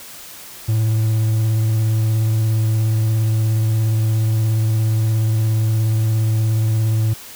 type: tone with vibrato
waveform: triangle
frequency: 110.2 Hz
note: A2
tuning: 3 cents sharp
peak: -12 dBFS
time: 0.68-7.14 s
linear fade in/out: 10 ms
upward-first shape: sine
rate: 17 Hz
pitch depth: 18 cents each way
effects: white hiss -37 dBFS RMS until 7.35 s